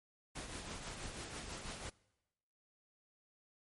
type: noise with tremolo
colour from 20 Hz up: pink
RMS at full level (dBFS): -44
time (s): 0.35-1.9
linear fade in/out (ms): 10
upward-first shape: triangle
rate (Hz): 6.1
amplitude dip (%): 50
effects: noise-tail reverb RT60 1.0 s tail -23 dB re dry + MP3 48 kbps